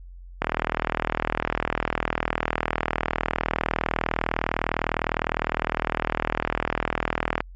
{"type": "click train", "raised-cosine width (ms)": 0.5, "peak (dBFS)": -6, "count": 279, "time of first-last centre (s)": [0.42, 7.405], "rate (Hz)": 39.8, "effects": ["added 44 Hz sine -39 dBFS peak until 7.55 s", "MP3 48 kbps"]}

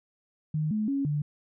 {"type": "tone with pitch steps", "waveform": "sine", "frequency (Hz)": [154, 214.1, 276.9, 147.6], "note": ["D#3", "A3", "C#4", "D3"], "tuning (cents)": [-17, -47, -2, 9], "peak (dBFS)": -25, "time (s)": [0.54, 1.22], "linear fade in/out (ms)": 5, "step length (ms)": 170, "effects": []}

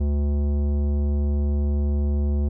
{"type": "tone with tanh clipping", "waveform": "triangle", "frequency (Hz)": 72.3, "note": "D2", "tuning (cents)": -27, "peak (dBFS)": -21, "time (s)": [0, 2.49], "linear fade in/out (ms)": 10, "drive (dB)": 18, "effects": []}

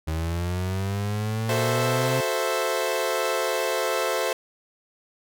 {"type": "linear sweep", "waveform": "35% pulse", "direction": "up", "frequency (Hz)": [78.2, 130.81], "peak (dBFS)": -23, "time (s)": [0.07, 2.21], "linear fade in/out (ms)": 10}
{"type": "chord", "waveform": "sawtooth", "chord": "F# half-diminished seventh", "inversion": "none", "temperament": "equal", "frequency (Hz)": [370, 440, 523.3, 659.3], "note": ["F#4", "A4", "C5", "E5"], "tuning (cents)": [0, 0, 0, 0], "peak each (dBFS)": [-28, -25, -23, -25], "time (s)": [1.49, 4.33], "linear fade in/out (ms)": 2}
{"effects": []}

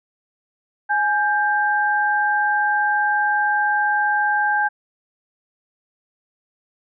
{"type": "tone pair together", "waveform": "sine", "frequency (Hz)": [835.2, 1580], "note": ["G#5", "G6"], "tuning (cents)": [10, 13], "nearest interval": "major seventh", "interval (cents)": 1103, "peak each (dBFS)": -19, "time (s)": [0.89, 4.69], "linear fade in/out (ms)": 20, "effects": []}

